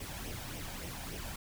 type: noise with flanger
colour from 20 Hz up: pink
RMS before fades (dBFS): -42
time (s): 0-1.36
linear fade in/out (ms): 5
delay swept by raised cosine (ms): 0.34 to 1.32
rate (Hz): 3.5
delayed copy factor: +0.55
effects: none